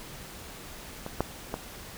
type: clicks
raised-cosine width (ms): 1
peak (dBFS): -21 / -11 / -16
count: 3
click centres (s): 1.064 / 1.206 / 1.541
effects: pink hiss -44 dBFS RMS until 1.97 s